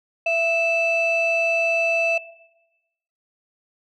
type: tone pair together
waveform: sine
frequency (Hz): 666.9 / 2637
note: E5 / E7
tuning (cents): +20 / 0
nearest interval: 2 octaves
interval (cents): 2380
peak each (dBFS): -20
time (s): 0.26-2.18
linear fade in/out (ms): 5
effects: noise-tail reverb RT60 1.0 s tail -18 dB re dry + tanh soft clip ceiling -13 dBFS